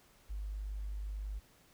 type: tone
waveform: sine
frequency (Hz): 50.8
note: G#1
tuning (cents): -38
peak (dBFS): -37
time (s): 0.29-1.4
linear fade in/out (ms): 20
effects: pink hiss -65 dBFS RMS until 1.73 s